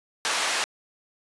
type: band-pass noise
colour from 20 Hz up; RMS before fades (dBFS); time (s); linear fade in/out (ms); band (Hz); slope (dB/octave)
pink; -26; 0.25-0.64; 0; 870 to 8000; 12
effects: resampled to 24000 Hz